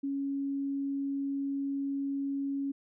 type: tone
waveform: sine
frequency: 277.2 Hz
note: C#4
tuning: in tune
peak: -30 dBFS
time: 0.03-2.72 s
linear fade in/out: 10 ms
effects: none